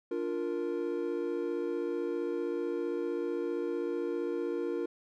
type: chord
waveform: triangle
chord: Bb major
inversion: first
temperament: equal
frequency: 293.7 / 349.2 / 466.2 Hz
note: D4 / F4 / Bb4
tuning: 0 / 0 / 0 cents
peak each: -36 / -32 / -33 dBFS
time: 0.11-4.86 s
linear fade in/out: 5 ms
effects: none